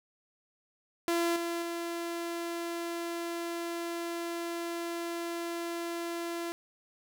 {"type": "tone with level steps", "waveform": "sawtooth", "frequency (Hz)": 340, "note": "F4", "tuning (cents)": -46, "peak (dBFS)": [-23, -28, -30], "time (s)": [1.08, 6.52], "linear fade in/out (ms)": 0, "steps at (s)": [1.36, 1.62], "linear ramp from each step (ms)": 2, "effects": []}